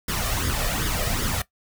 pink noise with flanger, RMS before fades -25 dBFS, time 0.08-1.42 s, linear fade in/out 5 ms, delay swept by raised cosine 0.58 to 1.68 ms, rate 2.6 Hz, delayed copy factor +0.65, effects noise-tail reverb RT60 0.1 s tail -17 dB re dry

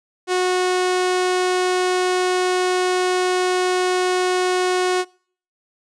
sawtooth tone, 365.5 Hz, F#4, 21 cents flat, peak -13 dBFS, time 0.27-5.05 s, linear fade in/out 50 ms, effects noise-tail reverb RT60 0.5 s tail -25 dB re dry + resampled to 22050 Hz

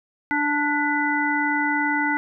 harmonic tone with a mistuned harmonic, 293.7 Hz, D4, in tune, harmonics 1 / 3 / 5 / 7, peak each -25 / -25 / -25 / -25 dBFS, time 0.31-2.17 s, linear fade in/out 0 ms, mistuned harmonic 7, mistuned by -50 cents, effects none

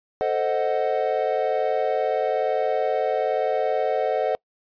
triangle chord, A diminished seventh, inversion none, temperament equal with one note detuned, 442.3 / 523.3 / 622.3 / 740 Hz, A4 / C5 / Eb5 / Gb5, +9 / 0 / 0 / 0 cents, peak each -24 dBFS, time 0.21-4.35 s, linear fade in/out 0 ms, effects noise-tail reverb RT60 0.1 s tail -26 dB re dry + resampled to 11025 Hz

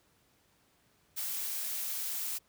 blue noise, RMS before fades -36 dBFS, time 1.16-2.39 s, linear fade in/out 20 ms, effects pink hiss -69 dBFS RMS until 2.48 s + high-pass 60 Hz 12 dB/octave

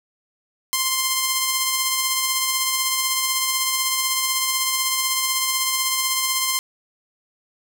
5% pulse tone with tremolo, 1048 Hz, C6, 2 cents sharp, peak -6 dBFS, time 0.73-6.59 s, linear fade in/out 0 ms, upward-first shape sine, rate 16 Hz, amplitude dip 30%, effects none

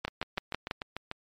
two click trains, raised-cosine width 0.3 ms, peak -14 / -19 dBFS, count 5 / 8, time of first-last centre 0.05-0.711 / 0.08-1.114 s, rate 6.05 / 6.77 Hz, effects MP3 64 kbps

